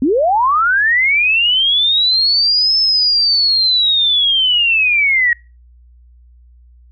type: linear two-way sweep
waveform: sine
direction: up then down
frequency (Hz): 235.8 to 5274 to 1876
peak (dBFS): -10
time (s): 0.02-5.33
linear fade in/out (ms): 2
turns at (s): 2.78
effects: noise-tail reverb RT60 0.3 s tail -24 dB re dry + added 60 Hz sine -42 dBFS peak until 6.91 s